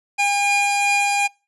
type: tone pair together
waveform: 45% pulse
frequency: 809.2 / 2425 Hz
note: G#5 / D#7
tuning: -45 / -45 cents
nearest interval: octave + perfect fifth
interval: 1900 cents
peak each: -19 dBFS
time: 0.18-1.28 s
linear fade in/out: 20 ms
effects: noise-tail reverb RT60 0.3 s tail -25 dB re dry + resampled to 24000 Hz